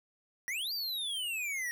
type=exponential two-way sweep; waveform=square; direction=up then down; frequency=1864.7 to 4792 to 1864.7 Hz; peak=-34 dBFS; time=0.48-1.71 s; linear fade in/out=0 ms; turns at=0.73 s; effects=none